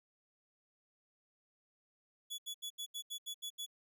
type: tone bursts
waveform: sawtooth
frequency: 3400 Hz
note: G#7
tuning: 40 cents sharp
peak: -37 dBFS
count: 9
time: 2.3-3.664 s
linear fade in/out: 20 ms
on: 84 ms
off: 76 ms
effects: none